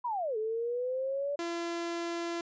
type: linear two-way sweep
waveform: sine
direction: down then up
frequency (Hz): 1008 to 427.9 to 579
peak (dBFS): -30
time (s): 0.04-1.36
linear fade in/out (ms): 10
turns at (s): 0.37
type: tone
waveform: sawtooth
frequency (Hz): 340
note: F4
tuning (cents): -46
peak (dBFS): -29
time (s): 1.39-2.41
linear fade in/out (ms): 2
effects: resampled to 16000 Hz